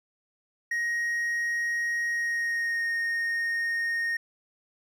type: tone with pitch glide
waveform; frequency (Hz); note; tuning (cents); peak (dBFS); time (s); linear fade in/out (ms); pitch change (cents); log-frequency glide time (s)
triangle; 1880 to 1852; A#6 to A#6; +14 to -12; -24; 0.71-4.17; 5; -26; 2.09-2.9
effects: none